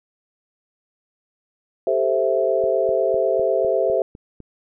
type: chord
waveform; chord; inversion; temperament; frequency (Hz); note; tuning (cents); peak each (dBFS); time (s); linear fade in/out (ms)
sine; A minor seventh; third; equal; 392 / 440 / 523.3 / 659.3; G4 / A4 / C5 / E5; 0 / 0 / 0 / 0; -23 / -24 / -21 / -21; 1.87-4.02; 2
type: click train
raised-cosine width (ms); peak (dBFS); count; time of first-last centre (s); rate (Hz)
3; -26; 8; 2.64-4.403; 3.97
effects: none